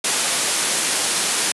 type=low-pass noise; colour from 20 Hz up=white; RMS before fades=-21 dBFS; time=0.04-1.52 s; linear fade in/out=5 ms; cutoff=11000 Hz; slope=96 dB/octave; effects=high-pass 200 Hz 12 dB/octave